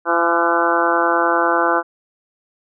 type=harmonic tone with a mistuned harmonic; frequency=169.9 Hz; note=F3; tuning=47 cents flat; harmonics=2 / 3 / 4 / 5 / 6 / 7 / 8 / 9; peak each=-22 / -22 / -22 / -22 / -22 / -22 / -22 / -22 dBFS; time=0.05-1.83 s; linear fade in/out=50 ms; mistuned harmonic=9; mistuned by=-35 cents; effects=none